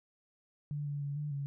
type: tone with pitch steps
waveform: sine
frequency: 146.5 / 144.1 / 142.3 / 148.3 / 140.6 Hz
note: D3 / D3 / C#3 / D3 / C#3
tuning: -4 / -33 / +46 / +17 / +25 cents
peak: -34 dBFS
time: 0.71-1.46 s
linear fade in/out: 0 ms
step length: 150 ms
effects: none